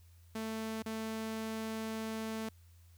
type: tone with dropouts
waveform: sawtooth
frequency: 221.3 Hz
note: A3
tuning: 10 cents sharp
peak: -33 dBFS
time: 0.35-2.49 s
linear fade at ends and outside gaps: 5 ms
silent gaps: 0.824-0.859 s
effects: added 85 Hz sine -57 dBFS peak until 2.97 s + white hiss -70 dBFS RMS until 2.97 s